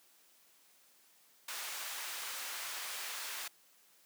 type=high-pass noise; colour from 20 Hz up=pink; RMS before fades=-42 dBFS; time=1.48-3.48 s; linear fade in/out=5 ms; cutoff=1200 Hz; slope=12 dB/octave; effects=white hiss -66 dBFS RMS until 4.05 s + high-pass 200 Hz 12 dB/octave